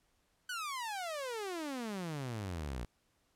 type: exponential sweep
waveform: sawtooth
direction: down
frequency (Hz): 1523 to 56.1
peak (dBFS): -34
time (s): 0.49-2.85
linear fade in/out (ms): 5
effects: pink hiss -75 dBFS RMS until 3.35 s + low-pass 12000 Hz 12 dB/octave